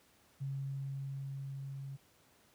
sine tone with level ramp, 136.9 Hz, C#3, 21 cents flat, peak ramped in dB -35 to -41 dBFS, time 0.4-1.97 s, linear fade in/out 20 ms, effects pink hiss -67 dBFS RMS until 2.54 s + high-pass 80 Hz 12 dB/octave

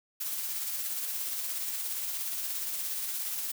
blue noise with tremolo, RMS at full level -33 dBFS, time 0.2-3.52 s, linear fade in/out 10 ms, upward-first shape sine, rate 17 Hz, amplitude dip 30%, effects none

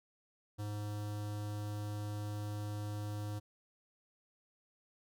square tone with notch filter, 104.3 Hz, G#2, 8 cents sharp, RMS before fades -40 dBFS, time 0.58-3.4 s, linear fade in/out 20 ms, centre 2200 Hz, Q 1.5, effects none

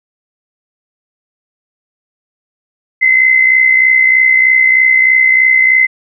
sine tone with amplitude modulation, 2054 Hz, C7, 33 cents flat, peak -3 dBFS, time 3.01-5.87 s, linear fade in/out 20 ms, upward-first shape sine, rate 63.2 Hz, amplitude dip 55%, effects none

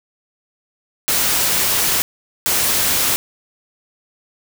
white noise bursts at uneven times, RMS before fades -17 dBFS, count 2, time 1.08-2.02 / 2.46-3.16 s, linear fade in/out 0 ms, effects none

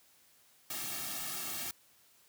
white noise with comb filter, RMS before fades -39 dBFS, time 0.7-1.71 s, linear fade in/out 2 ms, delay 2 ms, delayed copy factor -0.9, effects white hiss -65 dBFS RMS until 2.28 s + high-pass 60 Hz 12 dB/octave

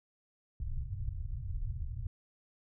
pink low-pass noise, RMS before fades -37 dBFS, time 0.6-2.07 s, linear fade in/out 2 ms, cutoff 120 Hz, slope 48 dB/octave, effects none

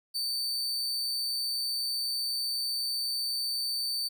40% pulse tone, 4564 Hz, C#8, 50 cents sharp, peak -28 dBFS, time 0.14-4.09 s, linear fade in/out 20 ms, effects none

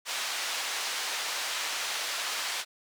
white band-pass noise, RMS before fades -33 dBFS, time 0.05-2.65 s, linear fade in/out 50 ms, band 710 to 5300 Hz, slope 12 dB/octave, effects none

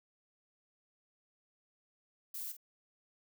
violet noise with echo, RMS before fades -42 dBFS, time 2.34-2.52 s, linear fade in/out 5 ms, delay 48 ms, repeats 1, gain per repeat -10 dB, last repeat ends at 2.568 s, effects none

